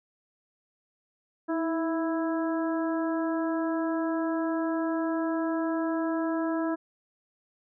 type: harmonic tone with a mistuned harmonic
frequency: 329.6 Hz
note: E4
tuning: in tune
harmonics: 1 / 2 / 3 / 4 / 5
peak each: -27 / -33 / -37 / -39 / -41 dBFS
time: 1.48-6.76 s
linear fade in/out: 20 ms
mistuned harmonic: 1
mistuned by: -37 cents
effects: none